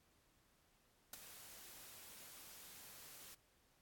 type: noise with ADSR envelope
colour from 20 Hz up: white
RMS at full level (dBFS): -45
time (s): 1.13-3.35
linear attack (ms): 4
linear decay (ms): 14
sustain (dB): -12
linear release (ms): 10
effects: pink hiss -75 dBFS RMS until 3.81 s + AAC 64 kbps